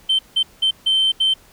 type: tone bursts at uneven times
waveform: sine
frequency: 3103 Hz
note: G7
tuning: 18 cents flat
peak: -12 dBFS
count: 5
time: 0.09-0.19 / 0.36-0.43 / 0.62-0.71 / 0.86-1.12 / 1.2-1.34 s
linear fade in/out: 10 ms
effects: tanh soft clip ceiling -11 dBFS + pink hiss -50 dBFS RMS until 1.52 s